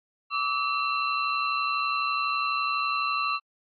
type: tone cluster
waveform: sine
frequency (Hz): 1155 / 1287 / 2709 / 4066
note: D6 / E6 / E7 / B7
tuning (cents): -29 / -42 / +47 / +50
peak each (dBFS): -27 / -32 / -30 / -36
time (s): 0.3-3.4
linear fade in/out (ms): 50
effects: AAC 64 kbps